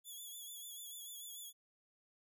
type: tone with vibrato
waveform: 5% pulse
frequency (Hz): 3409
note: G#7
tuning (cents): +45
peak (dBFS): -40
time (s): 0.04-1.53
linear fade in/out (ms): 50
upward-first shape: triangle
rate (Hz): 6.8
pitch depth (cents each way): 67
effects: none